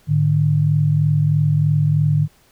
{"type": "tone pair together", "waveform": "sine", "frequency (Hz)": [106.86, 150], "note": ["G#2", "D3"], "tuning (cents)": [50, 37], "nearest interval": "tritone", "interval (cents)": 587, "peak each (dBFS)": [-19, -14], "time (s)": [0.07, 2.28], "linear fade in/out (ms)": 50, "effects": ["pink hiss -55 dBFS RMS until 2.51 s"]}